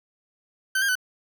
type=tone with pitch steps; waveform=40% pulse; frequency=1537 / 1608 / 1503 Hz; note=G6 / G6 / F#6; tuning=-35 / +44 / +27 cents; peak=-20 dBFS; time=0.75-0.954 s; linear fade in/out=5 ms; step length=68 ms; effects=none